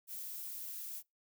violet noise, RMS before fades -44 dBFS, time 0.07-1.03 s, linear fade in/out 50 ms, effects noise-tail reverb RT60 0.2 s tail -25 dB re dry

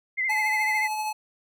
sine tone with vibrato, 2062 Hz, C7, 26 cents flat, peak -23 dBFS, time 0.17-0.88 s, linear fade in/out 20 ms, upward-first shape triangle, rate 14 Hz, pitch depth 67 cents each way
square tone with tremolo, 858 Hz, A5, 44 cents flat, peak -26 dBFS, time 0.29-1.13 s, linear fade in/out 10 ms, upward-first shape triangle, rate 13 Hz, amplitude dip 35%
effects none

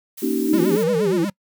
blue noise, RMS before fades -35 dBFS, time 0.17-0.84 s, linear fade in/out 10 ms
sine chord, Eb dominant seventh, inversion second, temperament equal with one note detuned, 233.1 / 277.2 / 311.1 / 382.4 Hz, Bb3 / Db4 / Eb4 / G4, 0 / 0 / 0 / -43 cents, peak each -24 dBFS, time 0.22-0.77 s, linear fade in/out 10 ms
sine exponential two-way sweep, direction up then down, 299.2 to 499.7 to 316.3 Hz, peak -17 dBFS, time 0.49-1.25 s, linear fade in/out 5 ms, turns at 0.9 s
square tone with vibrato, 183.6 Hz, F#3, 13 cents flat, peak -23 dBFS, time 0.53-1.3 s, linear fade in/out 5 ms, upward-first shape sine, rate 8.5 Hz, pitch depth 210 cents each way
effects noise-tail reverb RT60 0.1 s tail -25 dB re dry

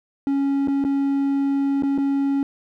triangle tone with dropouts, 277.2 Hz, C#4, in tune, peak -16 dBFS, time 0.27-2.43 s, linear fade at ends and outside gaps 1 ms, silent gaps 0.674-0.682 / 0.841-0.849 / 1.824-1.834 / 1.978-1.984 s, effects none

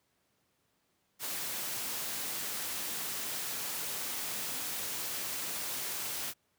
white noise, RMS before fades -37 dBFS, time 1.19-6.34 s, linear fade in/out 50 ms, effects pink hiss -75 dBFS RMS until 6.58 s + high-pass 100 Hz 12 dB/octave

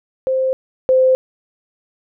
sine tone pair in turn, 523.3 / 518.2 Hz, C5 / C5, 0 / -17 cents, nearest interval unison, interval 17 cents, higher first, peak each -14 / -9 dBFS, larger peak second, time 0.27-0.53 / 0.89-1.15 s, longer neither, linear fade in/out 0 ms, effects none

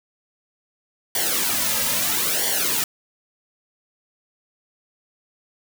white noise with flanger, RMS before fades -22 dBFS, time 1.15-2.84 s, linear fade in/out 2 ms, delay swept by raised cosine 0.77 to 2.77 ms, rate 0.76 Hz, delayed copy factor -0.8, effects none

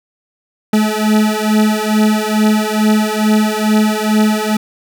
40% pulse beating tone pair, 213.3 / 215.6 Hz, G#3 / A3, +46 / -35 cents, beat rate 2.3 Hz, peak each -13 dBFS, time 0.73-4.57 s, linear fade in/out 5 ms, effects none

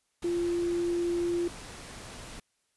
sine tone in noise, 345.8 Hz, F4, 17 cents flat, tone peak -26 dBFS, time 0.24-1.48 s, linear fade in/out 5 ms, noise pink, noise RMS -44 dBFS, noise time 0.22-2.4 s, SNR +15 dB, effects white hiss -75 dBFS RMS until 2.76 s + resampled to 24000 Hz

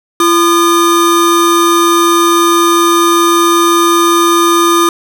square tone pair together, 341.3 / 1216.3 Hz, F4 / D#6, -40 / -40 cents, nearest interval octave + minor seventh, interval 2200 cents, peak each -10 dBFS, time 0.2-4.89 s, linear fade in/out 2 ms, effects none

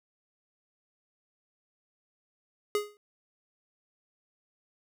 square tone with exponential decay, 415.3 Hz, G#4, in tune, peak -23 dBFS, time 2.75-2.97 s, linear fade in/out 1 ms, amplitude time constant 46 ms, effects none

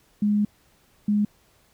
sine tone pair in turn, 207.7 / 207.7 Hz, G#3 / G#3, 0 / 0 cents, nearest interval unison, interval 0 cents, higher neither, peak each -18 dBFS, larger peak neither, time 0.22-0.45 / 1.08-1.25 s, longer first, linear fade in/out 5 ms, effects pink hiss -61 dBFS RMS until 1.73 s

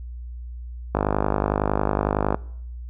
click train, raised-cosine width 1 ms, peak -6 dBFS, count 72, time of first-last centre 0.95-2.345 s, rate 50.9 Hz, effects noise-tail reverb RT60 0.7 s tail -22 dB re dry + added 60 Hz sine -32 dBFS peak until 2.89 s

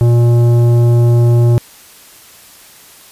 sine tone with tanh clipping, 119 Hz, A#2, 36 cents sharp, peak -8 dBFS, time 0.01-1.58 s, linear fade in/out 0 ms, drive 12 dB, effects white hiss -40 dBFS RMS until 3.11 s + resampled to 32000 Hz

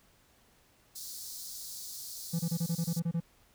pink high-pass noise, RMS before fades -43 dBFS, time 0.95-3 s, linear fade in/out 10 ms, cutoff 4200 Hz, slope 48 dB/octave
triangle tone bursts, 167.5 Hz, E3, 28 cents sharp, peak -26 dBFS, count 10, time 2.33-3.204 s, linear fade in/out 10 ms, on 64 ms, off 26 ms
effects pink hiss -65 dBFS RMS until 3.54 s

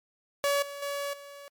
sawtooth tone with level steps, 567 Hz, C#5, 39 cents sharp, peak -20 / -34 / -27 / -40 dBFS, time 0.44-1.48 s, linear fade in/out 0 ms, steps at 0.62 / 0.82 / 1.13 s, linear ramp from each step 5 ms, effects MP3 96 kbps

